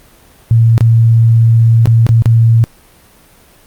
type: tone with dropouts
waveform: sine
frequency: 114.5 Hz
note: A#2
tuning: 31 cents flat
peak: -4 dBFS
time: 0.51-2.64 s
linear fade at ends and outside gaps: 0 ms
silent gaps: 0.779-0.808 / 1.857-1.872 / 2.066-2.09 / 2.222-2.258 s
effects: pink hiss -44 dBFS RMS until 3.66 s + Opus 32 kbps